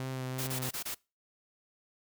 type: tone with vibrato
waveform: sawtooth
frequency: 130 Hz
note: C3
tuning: 11 cents flat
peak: -31 dBFS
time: 0-0.69 s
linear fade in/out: 0 ms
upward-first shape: sine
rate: 2.8 Hz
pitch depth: 18 cents each way
type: noise bursts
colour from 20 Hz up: white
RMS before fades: -37 dBFS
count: 5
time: 0.38-0.947 s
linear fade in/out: 10 ms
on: 95 ms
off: 23 ms
effects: noise-tail reverb RT60 0.3 s tail -25 dB re dry